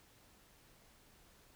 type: silence
effects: pink hiss -65 dBFS RMS until 1.55 s